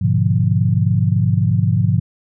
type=chord; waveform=sine; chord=G# diminished seventh; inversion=none; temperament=equal; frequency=103.83 / 123.47 / 146.83 / 174.61 Hz; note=G#2 / B2 / D3 / F3; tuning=0 / 0 / 0 / 0 cents; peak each=-16 / -18 / -20 / -19 dBFS; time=0.01-2 s; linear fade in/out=10 ms; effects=none